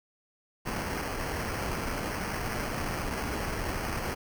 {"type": "noise with sample-and-hold", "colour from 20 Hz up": "pink", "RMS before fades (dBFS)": -33, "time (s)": [0.65, 4.15], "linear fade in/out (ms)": 20, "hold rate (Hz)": 3675, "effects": []}